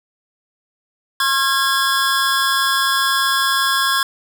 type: tone cluster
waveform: square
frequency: 1077 / 1374 / 1635 / 3432 / 5180 Hz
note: C6 / F6 / G#6 / A7 / E8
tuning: +50 / -29 / -28 / -44 / -31 cents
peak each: -20 / -26 / -20 / -23 / -27 dBFS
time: 1.2-4.03 s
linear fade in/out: 2 ms
effects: none